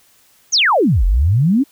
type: exponential two-way sweep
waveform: sine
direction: down then up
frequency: 6870 to 41.21 to 296.8 Hz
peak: -10 dBFS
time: 0.52-1.64 s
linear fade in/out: 20 ms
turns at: 1.05 s
effects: white hiss -53 dBFS RMS until 1.71 s